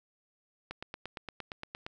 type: click train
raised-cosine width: 0.3 ms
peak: -23 dBFS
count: 11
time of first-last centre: 0.71-1.865 s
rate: 8.66 Hz
effects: none

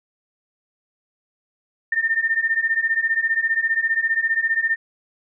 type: beating tone pair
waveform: sine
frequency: 1800 / 1815 Hz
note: A6 / A#6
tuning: +39 / -47 cents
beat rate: 15 Hz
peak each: -22 / -20 dBFS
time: 1.92-4.76 s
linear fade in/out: 5 ms
effects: none

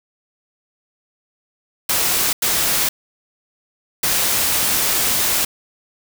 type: noise bursts at uneven times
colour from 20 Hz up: white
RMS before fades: -18 dBFS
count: 3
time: 1.89-2.33 / 2.42-2.89 / 4.03-5.45 s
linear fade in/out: 5 ms
effects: none

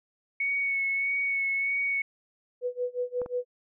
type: tone with vibrato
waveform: sine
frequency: 2217 Hz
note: C#7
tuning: in tune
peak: -25 dBFS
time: 0.4-2.02 s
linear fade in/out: 5 ms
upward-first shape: sine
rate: 1.6 Hz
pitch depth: 19 cents each way
type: tone with tremolo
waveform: sine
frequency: 493.9 Hz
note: B4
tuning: in tune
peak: -25 dBFS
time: 2.61-3.45 s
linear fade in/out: 50 ms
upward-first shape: sine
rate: 5.6 Hz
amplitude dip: 95%
type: clicks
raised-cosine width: 1 ms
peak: -26 dBFS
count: 2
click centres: 3.217 / 3.261 s
effects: none

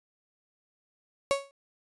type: tone with exponential decay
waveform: 35% pulse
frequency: 554.4 Hz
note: C#5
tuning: in tune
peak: -18 dBFS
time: 1.31-1.51 s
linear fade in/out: 0 ms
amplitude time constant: 42 ms
effects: resampled to 24000 Hz

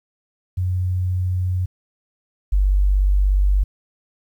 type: tone pair in turn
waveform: sine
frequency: 91.4 / 48.42 Hz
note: F#2 / G1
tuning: -21 / -21 cents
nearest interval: major seventh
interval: 1100 cents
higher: first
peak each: -18 / -13 dBFS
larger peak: second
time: 0.57-1.66 / 2.52-3.64 s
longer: second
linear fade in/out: 10 ms
effects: 9-bit

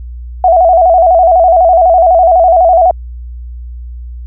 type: tone with vibrato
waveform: sine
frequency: 698.5 Hz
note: F5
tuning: in tune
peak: -3 dBFS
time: 0.44-2.91 s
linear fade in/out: 2 ms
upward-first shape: square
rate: 12 Hz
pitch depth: 92 cents each way
effects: added 60 Hz sine -22 dBFS peak until 4.26 s

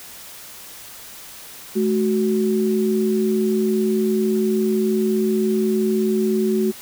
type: tone pair together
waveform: sine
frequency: 215.1 / 372.7 Hz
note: A3 / F#4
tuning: -39 / +13 cents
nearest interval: minor seventh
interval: 952 cents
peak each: -19 dBFS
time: 1.75-6.72 s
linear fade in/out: 20 ms
effects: white hiss -39 dBFS RMS until 6.81 s

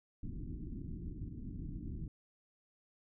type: low-pass noise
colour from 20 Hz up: pink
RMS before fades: -43 dBFS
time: 0.23-2.08 s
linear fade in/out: 2 ms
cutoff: 320 Hz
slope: 48 dB/octave
effects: none

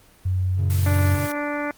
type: tone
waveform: sine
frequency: 92.5 Hz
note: F#2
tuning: in tune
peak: -19 dBFS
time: 0.25-1.16 s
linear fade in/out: 10 ms
type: chord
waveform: triangle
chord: F# major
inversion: none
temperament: equal with one note detuned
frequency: 91.97 / 116.54 / 138.59 Hz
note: F#2 / A#2 / C#3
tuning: -10 / 0 / 0 cents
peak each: -24 / -28 / -25 dBFS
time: 0.56-1.29 s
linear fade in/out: 50 ms
type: noise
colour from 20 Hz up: white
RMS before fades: -34 dBFS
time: 0.7-1.32 s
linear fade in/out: 2 ms
type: harmonic tone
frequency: 292.5 Hz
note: D4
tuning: 7 cents flat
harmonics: 1 / 2 / 3 / 4 / 5 / 6 / 7 / 8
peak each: -28 / -29 / -33 / -34 / -33 / -36 / -35 / -38 dBFS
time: 0.86-1.71 s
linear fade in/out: 2 ms
effects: pink hiss -53 dBFS RMS until 1.77 s + Opus 24 kbps

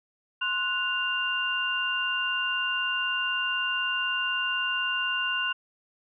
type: tone cluster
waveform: sine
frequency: 1052 / 1472 / 2792 Hz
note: C6 / F#6 / F7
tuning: +9 / -9 / -1 cents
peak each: -34 / -29 / -28 dBFS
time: 0.41-5.53 s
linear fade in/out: 10 ms
effects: none

